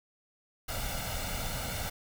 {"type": "noise with comb filter", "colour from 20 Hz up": "pink", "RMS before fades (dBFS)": -35, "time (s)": [0.68, 1.9], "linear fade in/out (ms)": 10, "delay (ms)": 1.4, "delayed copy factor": 0.7, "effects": []}